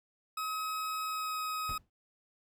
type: tone with pitch glide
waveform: 40% pulse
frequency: 1274 to 1265.2 Hz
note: D#6 to D#6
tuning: +41 to +29 cents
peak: -33 dBFS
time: 0.37-1.78 s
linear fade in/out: 5 ms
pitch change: -12 cents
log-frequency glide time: 1.06-1.38 s
type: noise with exponential decay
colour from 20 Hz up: brown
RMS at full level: -40 dBFS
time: 1.69-1.9 s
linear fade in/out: 2 ms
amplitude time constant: 44 ms
effects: none